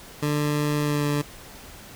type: tone with pitch glide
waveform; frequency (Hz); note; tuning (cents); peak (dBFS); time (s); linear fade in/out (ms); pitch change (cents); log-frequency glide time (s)
20% pulse; 148.1 to 145.98; D3 to D3; +15 to -10; -17; 0.22-1.22; 10; -25; 0.8-1.07
effects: pink hiss -44 dBFS RMS until 1.95 s